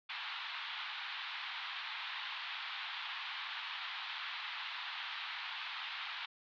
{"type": "band-pass noise", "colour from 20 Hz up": "white", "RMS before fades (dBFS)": -43, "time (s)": [0.09, 6.26], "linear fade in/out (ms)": 10, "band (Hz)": [840, 3900], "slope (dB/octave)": 48, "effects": []}